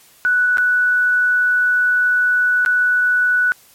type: tone with dropouts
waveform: sine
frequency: 1480 Hz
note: F#6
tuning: in tune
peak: -12 dBFS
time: 0.25-3.52 s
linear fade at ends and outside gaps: 0 ms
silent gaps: 0.572-0.582 / 2.65-2.661 s
effects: white hiss -49 dBFS RMS until 3.74 s + MP3 64 kbps